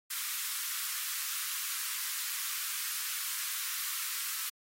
white high-pass noise, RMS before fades -36 dBFS, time 0.1-4.5 s, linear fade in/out 10 ms, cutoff 1100 Hz, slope 48 dB/octave, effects AAC 48 kbps

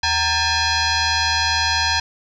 sine tone with frequency modulation, 1605 Hz, G6, 40 cents sharp, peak -16 dBFS, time 0.03-2 s, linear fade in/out 5 ms, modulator 842 Hz, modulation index 4.4, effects 9-bit

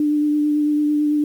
sine tone with vibrato, 297.6 Hz, D4, 23 cents sharp, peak -15 dBFS, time 0-1.24 s, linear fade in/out 2 ms, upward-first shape triangle, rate 9 Hz, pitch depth 18 cents each way, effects 8-bit

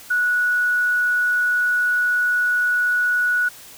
sine tone, 1468 Hz, F#6, 14 cents flat, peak -16 dBFS, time 0.1-3.49 s, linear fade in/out 10 ms, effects white hiss -42 dBFS RMS until 3.77 s

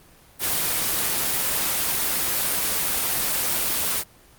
white noise, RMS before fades -23 dBFS, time 0.39-4.04 s, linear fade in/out 50 ms, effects pink hiss -52 dBFS RMS until 4.38 s + Opus 24 kbps

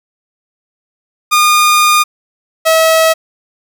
sawtooth tone pair in turn, 1218 / 645.2 Hz, D#6 / E5, -37 / -37 cents, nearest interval major seventh, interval 1100 cents, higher first, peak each -3 dBFS, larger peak neither, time 1.31-2.04 / 2.65-3.14 s, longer first, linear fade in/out 20 ms, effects none

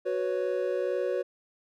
triangle chord, F# suspended fourth, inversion none, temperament equal with one note detuned, 370 / 493.9 / 556 Hz, F#4 / B4 / C#5, 0 / 0 / +5 cents, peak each -29 dBFS, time 0.05-1.23 s, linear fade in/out 20 ms, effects none

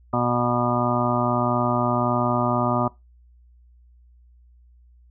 harmonic tone, 121.6 Hz, B2, 26 cents flat, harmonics 1 / 2 / 3 / 5 / 6 / 7 / 8 / 9 / 10, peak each -27 / -25 / -30 / -27 / -28 / -33 / -29 / -35 / -27 dBFS, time 0.13-2.88 s, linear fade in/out 5 ms, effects noise-tail reverb RT60 0.2 s tail -20 dB re dry + added 60 Hz sine -50 dBFS peak until 5.1 s

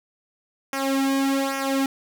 sawtooth tone with flanger, 271.8 Hz, C#4, 34 cents flat, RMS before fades -23 dBFS, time 0.73-1.86 s, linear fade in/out 2 ms, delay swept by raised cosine 0.24 to 2.24 ms, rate 1.2 Hz, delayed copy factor -0.8, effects none

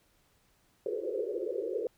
white band-pass noise, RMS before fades -34 dBFS, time 0.86-1.87 s, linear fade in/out 2 ms, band 350 to 530 Hz, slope 96 dB/octave, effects pink hiss -69 dBFS RMS until 1.97 s

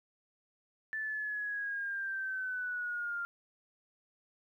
sine linear sweep, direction down, 1760 to 1392 Hz, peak -34 dBFS, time 0.93-3.25 s, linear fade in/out 0 ms, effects 12-bit

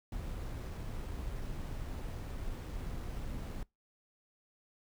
brown noise with sample-and-hold, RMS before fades -40 dBFS, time 0.12-3.63 s, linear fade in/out 2 ms, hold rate 11025 Hz, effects noise-tail reverb RT60 0.2 s tail -24 dB re dry

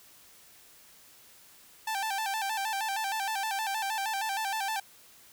sawtooth tone with vibrato, 831 Hz, G#5, 1 cent sharp, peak -26 dBFS, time 1.87-4.8 s, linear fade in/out 5 ms, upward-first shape square, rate 6.4 Hz, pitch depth 100 cents each way, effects white hiss -56 dBFS RMS until 5.32 s

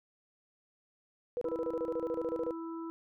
sine tone bursts, 487.3 Hz, B4, 23 cents flat, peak -31 dBFS, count 16, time 1.37-2.508 s, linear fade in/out 0 ms, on 43 ms, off 30 ms
harmonic tone, 329.6 Hz, E4, in tune, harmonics 1 / 3 / 4, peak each -38 / -48 / -50 dBFS, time 1.45-2.9 s, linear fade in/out 0 ms
effects none

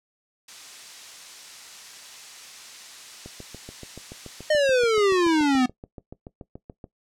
blue noise, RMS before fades -36 dBFS, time 0.48-4.5 s, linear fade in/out 5 ms
click train, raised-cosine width 2 ms, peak -25 dBFS, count 26, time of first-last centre 3.26-6.842 s, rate 6.98 Hz
square exponential sweep, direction down, 621 to 246.9 Hz, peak -18 dBFS, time 4.5-5.66 s, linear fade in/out 5 ms
effects noise-tail reverb RT60 0.1 s tail -17 dB re dry + low-pass 6000 Hz 12 dB/octave

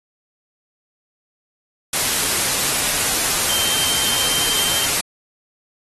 sine tone in noise, 3141 Hz, G7, 3 cents sharp, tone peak -24 dBFS, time 3.49-4.86 s, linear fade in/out 5 ms, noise white, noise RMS -19 dBFS, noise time 1.93-5.01 s, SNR -8 dB, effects AAC 32 kbps

